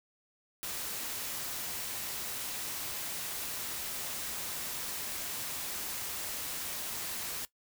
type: noise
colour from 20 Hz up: white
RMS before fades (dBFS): -38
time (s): 0.63-7.45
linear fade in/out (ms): 0
effects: noise-tail reverb RT60 0.1 s tail -18 dB re dry